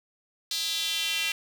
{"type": "tone with high-pass filter sweep", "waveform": "square", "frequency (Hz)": 182.2, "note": "F#3", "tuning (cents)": -26, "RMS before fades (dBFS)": -29, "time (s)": [0.51, 1.32], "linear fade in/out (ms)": 2, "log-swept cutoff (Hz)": [4100, 2600], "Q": 3.3, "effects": []}